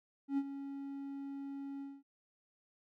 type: tone with ADSR envelope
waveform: triangle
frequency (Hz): 277.2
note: C#4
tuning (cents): 0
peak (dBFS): -27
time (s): 0.28-2.03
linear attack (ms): 97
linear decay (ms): 51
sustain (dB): -12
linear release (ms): 220
effects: none